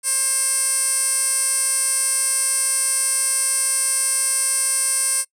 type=tone with band-pass filter; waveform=15% pulse; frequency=533 Hz; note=C5; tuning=32 cents sharp; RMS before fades=-20 dBFS; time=0.03-5.25 s; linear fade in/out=50 ms; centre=9000 Hz; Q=5.1; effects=noise-tail reverb RT60 0.1 s tail -24 dB re dry